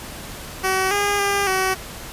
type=tone with pitch steps; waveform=10% pulse; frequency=378.3 / 406.9 / 401.1 / 377.6 Hz; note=F#4 / G#4 / G4 / F#4; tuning=+38 / -35 / +40 / +35 cents; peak=-10 dBFS; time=0.63-1.75 s; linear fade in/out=20 ms; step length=280 ms; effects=pink hiss -35 dBFS RMS until 2.12 s + resampled to 32000 Hz